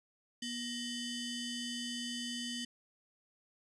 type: ring-modulated tone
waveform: sawtooth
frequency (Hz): 1631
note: G#6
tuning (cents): -32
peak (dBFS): -31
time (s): 0.42-2.65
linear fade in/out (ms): 5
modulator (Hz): 1390
effects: resampled to 22050 Hz